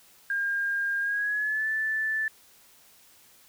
sine tone with pitch glide, 1610 to 1755.7 Hz, G6 to A6, +46 to -4 cents, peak -25 dBFS, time 0.3-2.28 s, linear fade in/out 2 ms, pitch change +150 cents, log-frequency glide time 1-1.68 s, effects white hiss -57 dBFS RMS until 3.48 s

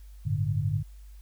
sine chord, G suspended second, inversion none, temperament equal, 98 / 110 / 146.83 Hz, G2 / A2 / D3, 0 / 0 / 0 cents, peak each -29 dBFS, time 0.25-0.83 s, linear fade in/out 20 ms, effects added 50 Hz sine -44 dBFS peak until 1.21 s + white hiss -64 dBFS RMS until 1.21 s

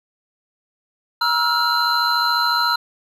triangle tone cluster, 952 / 1316 / 1410 / 4087 Hz, A#5 / E6 / F6 / C8, +36 / -3 / +16 / -41 cents, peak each -20 dBFS, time 1.21-2.76 s, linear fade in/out 5 ms, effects none

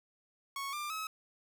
sawtooth tone with pitch steps, 1105 / 1191.2 / 1284.1 Hz, C#6 / D6 / E6, -6 / +24 / -46 cents, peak -33 dBFS, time 0.56-1.07 s, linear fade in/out 2 ms, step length 170 ms, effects none

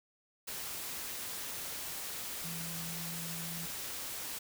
sine tone in noise, 166.8 Hz, E3, 21 cents sharp, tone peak -43 dBFS, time 2.44-3.66 s, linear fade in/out 10 ms, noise white, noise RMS -41 dBFS, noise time 0.47-4.39 s, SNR -5 dB, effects none

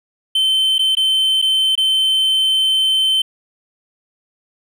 triangle tone with dropouts, 3085 Hz, G7, 28 cents flat, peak -11 dBFS, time 0.35-3.22 s, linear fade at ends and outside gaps 5 ms, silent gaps 0.783-0.791 / 0.952-0.969 / 1.417-1.423 / 1.754-1.776 s, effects none

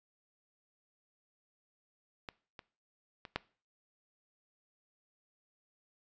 clicks, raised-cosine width 0.3 ms, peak -25 / -30 / -29 / -16 dBFS, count 4, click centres 2.288 / 2.592 / 3.252 / 3.36 s, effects noise-tail reverb RT60 0.4 s tail -21 dB re dry + resampled to 16000 Hz

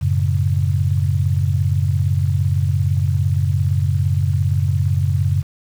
sine chord, F# minor, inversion none, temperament equal, 92.5 / 110 / 138.59 Hz, F#2 / A2 / C#3, 0 / 0 / 0 cents, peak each -17 / -22 / -19 dBFS, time 0.01-5.43 s, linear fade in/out 20 ms, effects 7-bit

